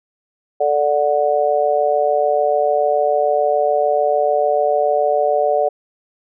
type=harmonic tone; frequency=146.83 Hz; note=D3; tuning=in tune; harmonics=3 / 4 / 5; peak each=-20 / -16 / -18 dBFS; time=0.6-5.69 s; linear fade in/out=10 ms; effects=none